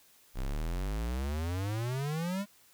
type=exponential sweep; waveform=square; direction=up; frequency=30.41 to 207.7 Hz; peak=-32 dBFS; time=0.34-2.46 s; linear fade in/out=50 ms; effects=white hiss -62 dBFS RMS until 2.73 s